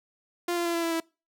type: tone with pitch steps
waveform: sawtooth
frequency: 348.4 / 344.4 / 340.4 / 336.5 / 332.7 / 328.8 Hz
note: F4 / F4 / F4 / E4 / E4 / E4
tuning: -4 / -24 / -44 / +36 / +16 / -4 cents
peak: -22 dBFS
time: 0.48-1.002 s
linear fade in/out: 5 ms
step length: 87 ms
effects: noise-tail reverb RT60 0.3 s tail -25 dB re dry